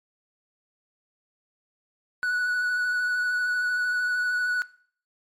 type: tone with vibrato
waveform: triangle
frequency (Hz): 1476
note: F#6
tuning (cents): -5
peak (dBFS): -21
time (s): 2.23-4.62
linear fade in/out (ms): 0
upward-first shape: triangle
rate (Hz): 13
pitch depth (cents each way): 20
effects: noise-tail reverb RT60 0.5 s tail -18 dB re dry + MP3 64 kbps